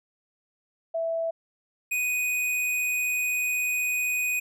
sine / square tone pair in turn, 659.3 / 2489 Hz, E5 / D#7, 0 / 0 cents, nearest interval octave + major seventh, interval 2300 cents, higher second, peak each -25 dBFS, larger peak neither, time 0.94-1.31 / 1.91-4.4 s, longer second, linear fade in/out 10 ms, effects none

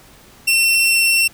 sawtooth tone with vibrato, 2709 Hz, E7, 47 cents sharp, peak -9 dBFS, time 0.47-1.28 s, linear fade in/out 10 ms, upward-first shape triangle, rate 19 Hz, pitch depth 9 cents each way, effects pink hiss -46 dBFS RMS until 1.33 s

